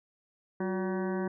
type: harmonic tone with a mistuned harmonic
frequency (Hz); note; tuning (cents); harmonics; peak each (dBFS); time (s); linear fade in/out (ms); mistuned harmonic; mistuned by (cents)
190; F#3; +46; 1 / 2 / 3 / 4 / 5 / 6 / 8 / 9 / 10; -32 / -33 / -41 / -44 / -43 / -47 / -45 / -49 / -51; 0.6-1.28; 5; 2; -71
effects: none